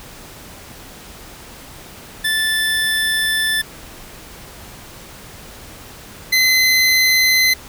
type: tone pair in turn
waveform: 25% pulse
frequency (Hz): 1757 / 2045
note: A6 / C7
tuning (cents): -3 / -40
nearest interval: minor third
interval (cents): 263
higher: second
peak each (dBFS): -12 / -8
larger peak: second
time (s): 2.24-3.62 / 6.32-7.54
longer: first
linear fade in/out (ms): 10
effects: pink hiss -38 dBFS RMS until 7.68 s